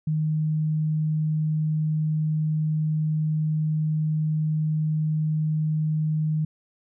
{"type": "tone", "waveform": "sine", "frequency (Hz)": 155, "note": "D#3", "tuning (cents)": -6, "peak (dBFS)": -21, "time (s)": [0.07, 6.45], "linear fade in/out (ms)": 5, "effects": []}